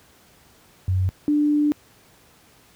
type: tone pair in turn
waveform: sine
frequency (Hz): 93.2 / 295.9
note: F#2 / D4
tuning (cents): +13 / +13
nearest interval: octave + minor sixth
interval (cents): 2000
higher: second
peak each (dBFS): -17 / -16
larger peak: second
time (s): 0.88-1.09 / 1.28-1.72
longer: second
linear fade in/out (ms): 0
effects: pink hiss -54 dBFS RMS until 2.75 s + high-pass 60 Hz 12 dB/octave